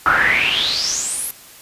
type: noise with band-pass filter sweep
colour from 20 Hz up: brown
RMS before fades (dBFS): -18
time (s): 0.06-1.31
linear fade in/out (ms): 2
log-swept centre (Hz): 1300 to 12000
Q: 8.9
effects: white hiss -42 dBFS RMS until 1.61 s + resampled to 32000 Hz